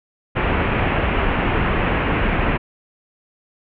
pink low-pass noise, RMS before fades -19 dBFS, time 0.35-2.58 s, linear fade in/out 20 ms, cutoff 2800 Hz, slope 48 dB/octave, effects none

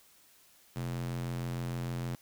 square tone with high-pass filter, 43.28 Hz, F1, 15 cents flat, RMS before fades -36 dBFS, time 0.76-2.15 s, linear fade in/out 0 ms, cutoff 130 Hz, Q 2, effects white hiss -62 dBFS RMS until 2.21 s

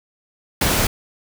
pink noise, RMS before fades -18 dBFS, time 0.61-0.87 s, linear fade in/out 5 ms, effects none

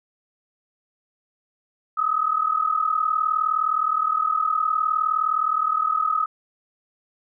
sine tone pair together, 1244.5 / 1283.9 Hz, D#6 / E6, 0 / -46 cents, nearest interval minor second, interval 54 cents, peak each -22 dBFS, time 1.97-6.26 s, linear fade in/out 10 ms, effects none

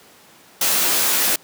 white noise with comb filter, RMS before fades -18 dBFS, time 0.61-1.36 s, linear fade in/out 5 ms, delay 15 ms, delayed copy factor +0.65, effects pink hiss -48 dBFS RMS until 1.43 s + high-pass 200 Hz 12 dB/octave

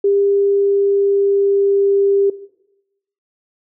sine tone with pitch glide, 400 to 397.5 Hz, G4 to G4, +35 to +24 cents, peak -11 dBFS, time 0.04-2.3 s, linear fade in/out 5 ms, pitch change -11 cents, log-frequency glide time 0.22-1.91 s, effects noise-tail reverb RT60 0.9 s tail -17 dB re dry

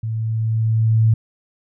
sine tone with level ramp, 111.5 Hz, A2, 23 cents sharp, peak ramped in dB -21 to -10 dBFS, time 0.03-1.14 s, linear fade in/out 5 ms, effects none

